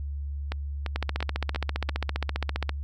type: two click trains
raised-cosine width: 0.3 ms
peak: -12 / -15 dBFS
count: 27 / 5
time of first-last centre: 0.96-2.693 / 0.52-1.89 s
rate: 15 / 2.92 Hz
effects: added 71 Hz sine -30 dBFS peak until 2.83 s